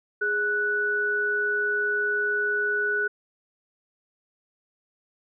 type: tone pair together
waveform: sine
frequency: 415.3 / 1480 Hz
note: G#4 / F#6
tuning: 0 / 0 cents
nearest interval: octave + minor seventh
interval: 2200 cents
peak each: -29 / -23 dBFS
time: 0.21-3.08 s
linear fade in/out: 10 ms
effects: none